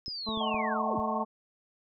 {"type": "linear sweep", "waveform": "sine", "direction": "down", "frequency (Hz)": [5200, 36.32], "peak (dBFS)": -35, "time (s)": [0.06, 1], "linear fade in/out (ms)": 0}
{"type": "clicks", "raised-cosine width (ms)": 3, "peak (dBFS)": -30, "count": 4, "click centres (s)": [0.081, 0.289, 0.374, 0.544]}
{"type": "harmonic tone", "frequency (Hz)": 220, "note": "A3", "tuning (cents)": 0, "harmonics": [1, 2, 3, 4, 5], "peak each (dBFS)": [-34, -39, -42, -41, -37], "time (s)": [0.26, 1.25], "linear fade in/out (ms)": 20}
{"type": "chord", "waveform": "sine", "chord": "D# diminished seventh", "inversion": "none", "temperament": "just", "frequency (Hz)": [622.3, 746.7, 896, 1075.3], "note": ["D#5", "F#5", "A5", "C6"], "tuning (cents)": [0, 16, 31, 47], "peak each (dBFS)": -36, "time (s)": [0.4, 1.24], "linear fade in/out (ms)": 10}
{"effects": []}